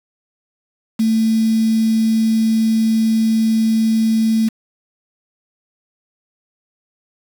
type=tone with quantisation; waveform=sine; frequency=222.2 Hz; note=A3; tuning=17 cents sharp; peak=-12 dBFS; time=0.99-4.49 s; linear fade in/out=10 ms; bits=5; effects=none